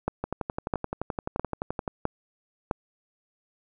two click trains, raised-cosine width 1 ms, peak -15 / -11 dBFS, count 20 / 5, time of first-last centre 0.24-1.878 / 0.08-2.712 s, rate 11.6 / 1.52 Hz, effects none

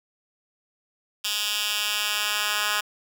10% pulse tone with high-pass filter sweep, 208.7 Hz, G#3, 9 cents sharp, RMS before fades -26 dBFS, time 1.24-2.81 s, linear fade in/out 10 ms, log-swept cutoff 3300 to 1700 Hz, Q 1.5, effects none

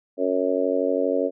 harmonic tone, 92.5 Hz, F#2, in tune, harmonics 3 / 4 / 5 / 6 / 7, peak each -26 / -29 / -25 / -24 / -30 dBFS, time 0.17-1.31 s, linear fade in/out 50 ms, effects none

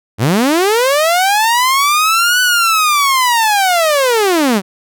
sawtooth linear two-way sweep, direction up then down, 92.5 to 1500 to 178.5 Hz, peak -6 dBFS, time 0.18-4.62 s, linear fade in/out 50 ms, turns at 2.41 s, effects none

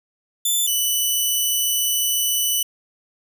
10% pulse tone pair in turn, 3520 / 2978 Hz, A7 / F#7, 0 / +11 cents, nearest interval minor third, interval 289 cents, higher first, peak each -10 dBFS, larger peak neither, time 0.45-0.67 / 0.67-2.63 s, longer second, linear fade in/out 5 ms, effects none

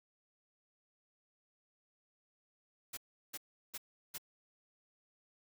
white noise bursts, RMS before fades -43 dBFS, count 4, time 2.93-4.182 s, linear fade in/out 10 ms, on 43 ms, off 360 ms, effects none

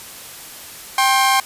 sawtooth tone pair together, 785.9 / 1067 Hz, G5 / C6, +4 / +34 cents, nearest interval perfect fourth, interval 530 cents, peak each -12 dBFS, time 0.98-1.4 s, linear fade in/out 2 ms, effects white hiss -36 dBFS RMS until 1.45 s + resampled to 32000 Hz

